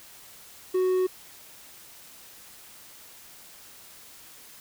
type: tone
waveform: triangle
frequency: 370 Hz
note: F#4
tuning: in tune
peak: -19 dBFS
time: 0.74-1.07 s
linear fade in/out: 10 ms
effects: white hiss -49 dBFS RMS until 4.6 s